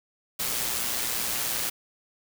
white noise with amplitude modulation, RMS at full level -27 dBFS, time 0.39-1.7 s, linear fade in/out 10 ms, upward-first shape sine, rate 119 Hz, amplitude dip 40%, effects none

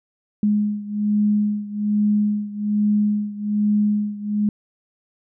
sine beating tone pair, 208.2 / 209.4 Hz, G#3 / G#3, +5 / +15 cents, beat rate 1.2 Hz, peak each -19 / -22 dBFS, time 0.43-4.49 s, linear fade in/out 2 ms, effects none

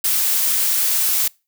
blue noise, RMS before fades -18 dBFS, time 0.04-1.28 s, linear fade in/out 5 ms, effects noise-tail reverb RT60 0.3 s tail -26 dB re dry

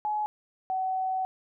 sine tone pair in turn, 846 / 753.7 Hz, G#5 / F#5, +32 / +32 cents, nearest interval major second, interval 200 cents, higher first, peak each -26 dBFS, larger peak neither, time 0.05-0.26 / 0.7-1.25 s, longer second, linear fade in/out 0 ms, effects none

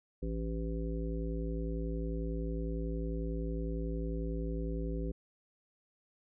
harmonic tone, 55.5 Hz, A1, 16 cents sharp, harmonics 1 / 3 / 5 / 7 / 9, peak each -35 / -40 / -42 / -43 / -45 dBFS, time 0.22-5.12 s, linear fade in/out 10 ms, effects none

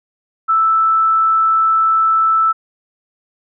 sine tone, 1318.5 Hz, E6, in tune, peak -10 dBFS, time 0.48-2.53 s, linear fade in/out 20 ms, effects none

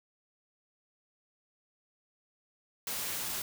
white noise, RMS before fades -36 dBFS, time 2.87-3.42 s, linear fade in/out 2 ms, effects none

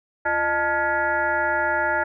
sine tone with frequency modulation, 1146 Hz, D6, 43 cents flat, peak -19 dBFS, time 0.25-2.04 s, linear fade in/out 10 ms, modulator 267 Hz, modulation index 2.4, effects none

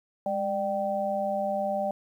sine tone cluster, 204.6 / 596 / 777 Hz, G#3 / D5 / G5, -26 / +25 / -16 cents, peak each -35 / -28 / -30 dBFS, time 0.26-1.91 s, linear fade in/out 2 ms, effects 10-bit

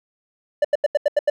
triangle tone bursts, 588 Hz, D5, 2 cents sharp, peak -11 dBFS, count 7, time 0.62-1.3 s, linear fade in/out 5 ms, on 26 ms, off 83 ms, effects none

